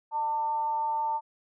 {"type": "tone with amplitude modulation", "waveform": "sine", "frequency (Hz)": 897, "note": "A5", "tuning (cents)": 33, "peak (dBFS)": -24, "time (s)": [0.11, 1.21], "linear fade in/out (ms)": 50, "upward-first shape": "sine", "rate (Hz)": 287, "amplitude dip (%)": 40, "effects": []}